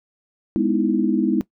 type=chord; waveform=sine; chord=E major seventh; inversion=first; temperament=just; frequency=206 / 247.2 / 309 / 329.6 Hz; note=G#3 / B3 / D#4 / E4; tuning=-14 / +2 / -12 / 0 cents; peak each=-22 dBFS; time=0.56-1.41 s; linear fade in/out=0 ms; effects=noise-tail reverb RT60 0.1 s tail -18 dB re dry